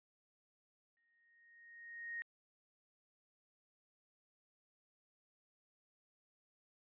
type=tone with exponential growth; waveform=sine; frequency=1864.7 Hz; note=A#6; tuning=in tune; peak=-39 dBFS; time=0.97-2.22 s; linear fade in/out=0 ms; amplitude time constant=270 ms; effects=resampled to 8000 Hz